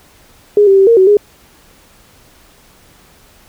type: tone with pitch steps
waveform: sine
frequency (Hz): 413.5 / 390.1 / 387.7 / 462.9 / 376.9 / 413.2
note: G#4 / G4 / G4 / A#4 / F#4 / G#4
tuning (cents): -8 / -8 / -19 / -12 / +32 / -9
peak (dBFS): -4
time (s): 0.57-1.17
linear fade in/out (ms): 2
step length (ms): 100
effects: pink hiss -46 dBFS RMS until 3.48 s